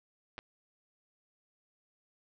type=clicks; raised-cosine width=0.3 ms; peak=-26 dBFS; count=2; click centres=0.381 / 0.389 s; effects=resampled to 16000 Hz + 9-bit